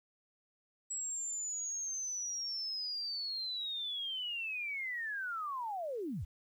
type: linear sweep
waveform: sine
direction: down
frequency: 7780 to 55.4 Hz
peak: -36 dBFS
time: 0.9-6.25 s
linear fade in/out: 10 ms
effects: 11-bit